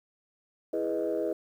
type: chord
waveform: sine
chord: E major seventh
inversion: none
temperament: equal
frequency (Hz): 329.6 / 415.3 / 493.9 / 622.3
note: E4 / G#4 / B4 / D#5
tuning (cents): 0 / 0 / 0 / 0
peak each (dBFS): -32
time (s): 0.73-1.33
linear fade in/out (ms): 5
effects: tanh soft clip ceiling -20 dBFS + 10-bit